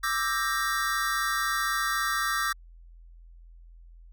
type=chord; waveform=square; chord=E half-diminished seventh; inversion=third; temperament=equal with one note detuned; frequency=1174.7 / 1318.5 / 1583.5 / 1864.7 Hz; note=D6 / E6 / G6 / Bb6; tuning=0 / 0 / +17 / 0 cents; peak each=-32 dBFS; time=0.03-2.53 s; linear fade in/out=10 ms; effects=added 42 Hz sine -47 dBFS peak until 4.12 s